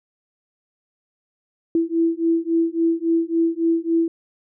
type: beating tone pair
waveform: sine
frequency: 329.6 / 333.2 Hz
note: E4 / E4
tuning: 0 / +19 cents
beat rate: 3.6 Hz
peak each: -20 dBFS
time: 1.75-4.08 s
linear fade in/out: 2 ms
effects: none